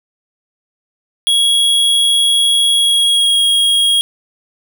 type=tone with pitch glide; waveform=square; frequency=3322 to 3282 Hz; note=G#7 to G#7; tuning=0 to -21 cents; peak=-10 dBFS; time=1.27-4.01 s; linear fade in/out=0 ms; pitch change=-21 cents; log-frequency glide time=2.73-3.44 s; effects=8-bit